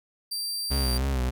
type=tone; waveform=sawtooth; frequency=4699 Hz; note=D8; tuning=in tune; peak=-26 dBFS; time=0.31-0.98 s; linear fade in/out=10 ms
type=tone with vibrato; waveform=40% pulse; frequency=65.1 Hz; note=C2; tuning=8 cents flat; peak=-23 dBFS; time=0.7-1.31 s; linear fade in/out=20 ms; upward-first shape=sine; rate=3.3 Hz; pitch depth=88 cents each way
effects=none